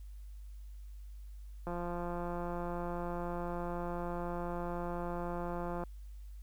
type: click train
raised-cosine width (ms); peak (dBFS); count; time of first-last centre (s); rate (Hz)
1; -26; 726; 1.67-5.837; 174
effects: added 50 Hz sine -45 dBFS peak until 6.42 s + white hiss -71 dBFS RMS until 6.42 s